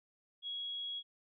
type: tone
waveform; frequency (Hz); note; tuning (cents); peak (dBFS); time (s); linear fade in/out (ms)
sine; 3322; G#7; 0; -38; 0.42-1.03; 50
effects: none